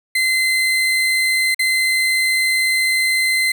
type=tone with dropouts; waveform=35% pulse; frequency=2061 Hz; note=C7; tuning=27 cents flat; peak=-13 dBFS; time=0.15-3.52 s; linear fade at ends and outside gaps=5 ms; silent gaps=1.546-1.592 s; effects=none